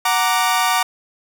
sawtooth chord, Gb augmented, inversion none, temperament equal, 740 / 932.3 / 1174.7 Hz, Gb5 / Bb5 / D6, 0 / 0 / 0 cents, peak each -16 dBFS, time 0.05-0.83 s, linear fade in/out 5 ms, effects none

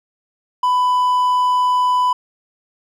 triangle tone, 997 Hz, B5, 16 cents sharp, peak -11 dBFS, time 0.63-2.13 s, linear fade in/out 5 ms, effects none

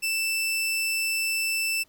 sawtooth tone, 2656 Hz, E7, 12 cents sharp, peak -21 dBFS, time 0.02-1.84 s, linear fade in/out 20 ms, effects pink hiss -63 dBFS RMS until 1.88 s

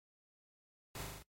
pink noise with echo, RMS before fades -45 dBFS, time 0.95-1.03 s, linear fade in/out 2 ms, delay 39 ms, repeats 5, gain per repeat -2 dB, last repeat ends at 1.225 s, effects noise-tail reverb RT60 0.1 s tail -20 dB re dry + MP3 64 kbps

